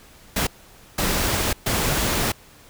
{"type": "noise bursts at uneven times", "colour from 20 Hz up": "pink", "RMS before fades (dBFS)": -22, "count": 3, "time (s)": [[0.36, 0.47], [0.98, 1.53], [1.66, 2.32]], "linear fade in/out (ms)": 5, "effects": ["pink hiss -49 dBFS RMS until 2.69 s"]}